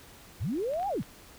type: linear two-way sweep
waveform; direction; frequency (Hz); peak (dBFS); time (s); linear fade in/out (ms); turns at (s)
sine; up then down; 60.9 to 830.6 to 60.9; -28; 0.4-1.03; 20; 0.88
type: clicks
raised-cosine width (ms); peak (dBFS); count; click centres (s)
0.3; -32; 4; 0.736 / 0.798 / 0.83 / 1.029
effects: pink hiss -52 dBFS RMS until 1.38 s